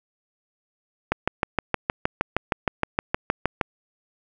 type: click train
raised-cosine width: 0.5 ms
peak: -5 dBFS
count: 17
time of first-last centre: 1.12-3.612 s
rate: 6.42 Hz
effects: none